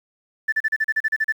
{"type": "tone bursts", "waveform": "sine", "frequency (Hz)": 1760, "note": "A6", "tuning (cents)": 0, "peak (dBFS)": -16, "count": 11, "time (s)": [0.48, 1.324], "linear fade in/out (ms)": 10, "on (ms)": 44, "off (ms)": 36, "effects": ["tanh soft clip ceiling -12 dBFS", "8-bit"]}